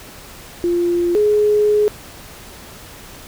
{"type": "tone pair in turn", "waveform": "sine", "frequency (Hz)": [347.4, 419.6], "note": ["F4", "G#4"], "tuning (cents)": [-9, 18], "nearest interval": "minor third", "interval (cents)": 327, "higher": "second", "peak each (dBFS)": [-14, -11], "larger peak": "second", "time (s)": [[0.64, 1.15], [1.15, 1.88]], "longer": "second", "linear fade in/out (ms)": 0, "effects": ["pink hiss -38 dBFS RMS until 3.27 s"]}